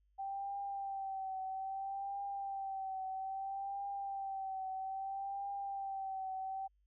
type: tone with vibrato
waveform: sine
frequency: 779 Hz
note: G5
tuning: 11 cents flat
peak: -38 dBFS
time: 0.18-6.68 s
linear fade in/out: 20 ms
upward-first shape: triangle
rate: 0.61 Hz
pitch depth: 46 cents each way
effects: added 50 Hz sine -70 dBFS peak until 6.86 s